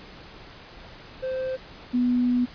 triangle / sine tone pair in turn, 520 / 246.3 Hz, C5 / B3, -11 / -5 cents, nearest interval octave + minor second, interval 1294 cents, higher first, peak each -24 / -19 dBFS, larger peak second, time 1.22-1.57 / 1.93-2.46 s, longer second, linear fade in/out 20 ms, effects pink hiss -45 dBFS RMS until 2.54 s + resampled to 11025 Hz

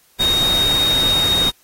sine tone in noise, 3729 Hz, A#7, in tune, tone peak -14 dBFS, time 0.19-1.51 s, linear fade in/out 20 ms, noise pink, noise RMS -24 dBFS, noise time 0.19-1.51 s, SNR +7 dB, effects white hiss -55 dBFS RMS until 1.63 s + AAC 48 kbps

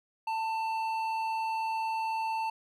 sine tone with hard clipping, 891 Hz, A5, 22 cents sharp, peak -31 dBFS, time 0.27-2.5 s, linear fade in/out 5 ms, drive 8 dB, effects none

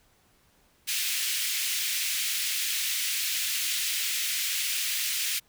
pink high-pass noise, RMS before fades -29 dBFS, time 0.87-5.4 s, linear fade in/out 20 ms, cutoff 2200 Hz, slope 24 dB/octave, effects pink hiss -64 dBFS RMS until 5.48 s

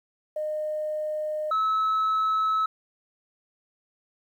sine tone pair in turn, 612 / 1296.8 Hz, D#5 / E6, -29 / -29 cents, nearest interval octave + minor second, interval 1300 cents, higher second, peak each -26 / -19 dBFS, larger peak second, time 0.36-1.51 / 1.51-2.66 s, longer neither, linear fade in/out 5 ms, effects tanh soft clip ceiling -20 dBFS + 10-bit

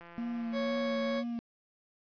click train, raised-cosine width 0.5 ms, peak -36 dBFS, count 202, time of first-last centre 0.01-1.185 s, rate 171 Hz
triangle tone with vibrato, 233.1 Hz, A#3, in tune, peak -31 dBFS, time 0.18-1.39 s, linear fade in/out 0 ms, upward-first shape sine, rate 2.1 Hz, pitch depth 28 cents each way
40% pulse tone, 554.4 Hz, C#5, in tune, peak -31 dBFS, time 0.52-1.24 s, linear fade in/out 50 ms
effects resampled to 11025 Hz + 10-bit

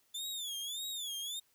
sawtooth tone with vibrato, 3491 Hz, A7, 14 cents flat, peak -35 dBFS, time 0.14-1.4 s, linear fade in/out 10 ms, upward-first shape sine, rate 1.7 Hz, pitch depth 150 cents each way, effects white hiss -72 dBFS RMS until 1.54 s

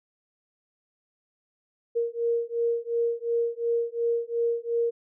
sine beating tone pair, 466.2 / 469 Hz, A#4 / A#4, 0 / +11 cents, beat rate 2.8 Hz, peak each -27 dBFS, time 1.95-4.91 s, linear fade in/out 20 ms, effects none

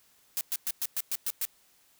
blue noise bursts, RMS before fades -30 dBFS, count 8, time 0.37-1.452 s, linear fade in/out 0 ms, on 39 ms, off 110 ms, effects white hiss -64 dBFS RMS until 1.99 s

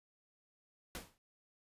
pink noise with exponential decay, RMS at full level -41 dBFS, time 0.95-1.18 s, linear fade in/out 0 ms, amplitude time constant 48 ms, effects resampled to 32000 Hz

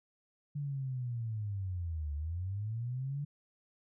sine linear two-way sweep, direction down then up, 146.83 to 71.7 to 146.83 Hz, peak -34 dBFS, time 0.55-3.25 s, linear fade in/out 10 ms, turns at 2.14 s, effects none

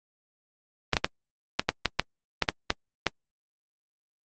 clicks, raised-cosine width 0.2 ms, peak -3 dBFS, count 11, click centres 0.933 / 0.968 / 1.045 / 1.595 / 1.69 / 1.857 / 1.996 / 2.423 / 2.488 / 2.704 / 3.067 s, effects low-pass 5000 Hz 12 dB/octave + Opus 24 kbps

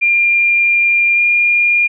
sine tone with pitch glide, 2396 to 2413 Hz, D7 to D7, +34 to +46 cents, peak -9 dBFS, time 0.01-1.88 s, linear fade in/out 20 ms, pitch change +12 cents, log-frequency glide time 1.13-1.2 s, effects none

